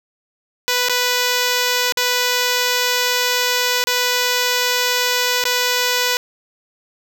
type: tone with dropouts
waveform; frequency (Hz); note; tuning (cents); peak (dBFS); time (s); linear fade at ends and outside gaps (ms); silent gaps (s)
5% pulse; 493.9; B4; 0; -4; 0.68-6.17; 0; 0.886-0.895 / 1.923-1.972 / 3.84-3.871 / 5.44-5.453
effects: none